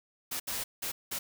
white noise bursts at uneven times, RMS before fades -35 dBFS, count 4, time 0.31-0.4 / 0.47-0.64 / 0.82-0.92 / 1.11-1.19 s, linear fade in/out 10 ms, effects none

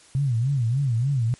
sine tone with vibrato, 126.9 Hz, B2, 47 cents sharp, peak -19 dBFS, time 0.15-1.34 s, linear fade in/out 0 ms, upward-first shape sine, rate 3.4 Hz, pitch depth 210 cents each way, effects white hiss -52 dBFS RMS until 1.39 s + MP3 48 kbps

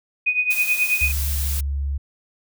sine tone with tremolo, 2489 Hz, D#7, in tune, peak -14 dBFS, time 0.26-1.12 s, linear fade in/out 10 ms, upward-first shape triangle, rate 9.3 Hz, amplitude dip 85%
blue noise, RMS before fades -28 dBFS, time 0.5-1.61 s, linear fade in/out 10 ms
sine tone with pitch glide, 70.5 to 69.81 Hz, C#2 to C#2, +30 to +13 cents, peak -21 dBFS, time 1.01-1.98 s, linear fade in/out 10 ms, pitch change -17 cents, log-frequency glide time 1.33-1.8 s
effects none

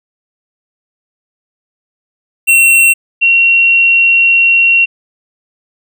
square / sine tone pair in turn, 2723 / 2738 Hz, F7 / F7, -44 / -35 cents, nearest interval unison, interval 9 cents, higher second, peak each -5 / -5 dBFS, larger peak neither, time 2.47-2.94 / 3.21-4.86 s, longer second, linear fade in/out 20 ms, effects none

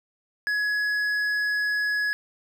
triangle tone with hard clipping, 1683 Hz, G#6, 23 cents sharp, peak -24 dBFS, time 0.47-2.13 s, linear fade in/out 0 ms, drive 9 dB, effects none

